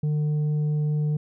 sine tone with tanh clipping, 150.4 Hz, D3, 42 cents sharp, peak -22 dBFS, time 0.03-1.17 s, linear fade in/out 5 ms, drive 4 dB, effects none

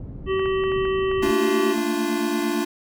pink low-pass noise, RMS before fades -35 dBFS, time 0-1.32 s, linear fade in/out 2 ms, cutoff 270 Hz, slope 12 dB/octave
harmonic tone, 382.5 Hz, G4, 42 cents flat, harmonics 1 / 3 / 5 / 7 / 8, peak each -20 / -30 / -34 / -37 / -38 dBFS, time 0.26-1.76 s, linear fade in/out 50 ms
clicks, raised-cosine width 0.5 ms, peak -22 dBFS, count 10, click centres 0.395 / 0.458 / 0.638 / 0.719 / 0.853 / 1.115 / 1.263 / 1.435 / 1.485 / 1.781 s
square chord, Bb major seventh, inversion third, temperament equal with one note detuned, 220 / 228.8 / 293.7 / 349.2 Hz, A3 / Bb3 / D4 / F4, 0 / -32 / 0 / 0 cents, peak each -31 / -30 / -26 / -26 dBFS, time 1.22-2.65 s, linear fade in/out 10 ms
effects none

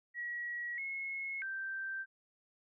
sine tone with pitch steps, 1916 / 2175 / 1565 Hz, A#6 / C#7 / G6, +47 / -33 / -3 cents, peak -37 dBFS, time 0.14-2.06 s, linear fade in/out 50 ms, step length 640 ms, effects none

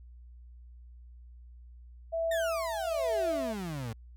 sine tone with tremolo, 659.3 Hz, E5, in tune, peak -27 dBFS, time 2.12-3.54 s, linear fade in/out 20 ms, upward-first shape sine, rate 1.2 Hz, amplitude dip 55%
35% pulse exponential sweep, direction down, 1864.7 to 107.8 Hz, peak -33 dBFS, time 2.31-3.93 s, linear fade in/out 5 ms
effects added 60 Hz sine -48 dBFS peak until 4.16 s

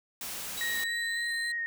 white noise, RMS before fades -38 dBFS, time 0.21-0.84 s, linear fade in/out 2 ms
35% pulse tone with pitch glide, 3900 to 4075 Hz, B7 to C8, -23 to -47 cents, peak -35 dBFS, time 0.57-1.52 s, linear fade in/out 5 ms, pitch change +76 cents, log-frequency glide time 0.71-1.4 s
sine tone with vibrato, 1864.7 Hz, A#6, in tune, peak -30 dBFS, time 0.61-1.66 s, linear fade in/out 0 ms, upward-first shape square, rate 3.6 Hz, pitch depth 11 cents each way
effects none

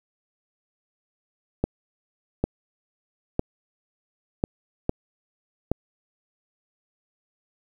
clicks, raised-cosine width 2 ms, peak -8 dBFS, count 6, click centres 1.64 / 2.44 / 3.394 / 4.439 / 4.894 / 5.716 s, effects 8-bit

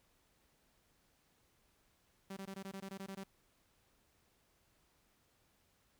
sawtooth tone bursts, 193.9 Hz, G3, 19 cents flat, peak -40 dBFS, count 11, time 2.3-3.237 s, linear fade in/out 5 ms, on 67 ms, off 20 ms, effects pink hiss -74 dBFS RMS until 5.99 s

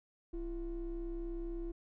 triangle ring-modulated tone, 185 Hz, F#3, in tune, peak -31 dBFS, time 0.33-1.72 s, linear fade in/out 10 ms, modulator 153 Hz, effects tanh soft clip ceiling -32 dBFS

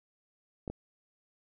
clicks, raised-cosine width 2 ms, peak -25 dBFS, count 2, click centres 0.678 / 0.7 s, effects none

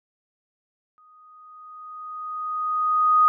sine tone with exponential growth, 1244.5 Hz, D#6, in tune, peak -12 dBFS, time 0.98-3.28 s, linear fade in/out 0 ms, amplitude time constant 500 ms, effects none

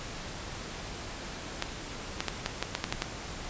clicks, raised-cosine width 0.2 ms, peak -11 dBFS, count 9, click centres 1.624 / 2.205 / 2.283 / 2.461 / 2.626 / 2.751 / 2.841 / 2.925 / 3.021 s, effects pink hiss -40 dBFS RMS until 3.49 s + resampled to 16000 Hz

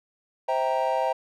triangle chord, C dominant seventh, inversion none, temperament equal with one note detuned, 523.3 / 648.7 / 784 / 932.3 Hz, C5 / E5 / G5 / Bb5, 0 / -28 / 0 / 0 cents, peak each -26 dBFS, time 0.48-1.13 s, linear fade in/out 10 ms, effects none

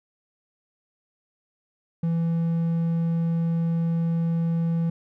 triangle tone, 166.5 Hz, E3, 18 cents sharp, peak -19 dBFS, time 2.03-4.9 s, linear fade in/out 5 ms, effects none

